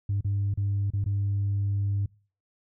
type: tone with dropouts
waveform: sine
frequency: 100 Hz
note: G2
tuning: 35 cents sharp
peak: -22 dBFS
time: 0.09-2.06 s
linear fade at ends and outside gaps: 5 ms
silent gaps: 0.209-0.246 / 0.54-0.574 / 0.904-0.935 / 1.042-1.06 s
effects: noise-tail reverb RT60 0.4 s tail -25 dB re dry + tanh soft clip ceiling -21 dBFS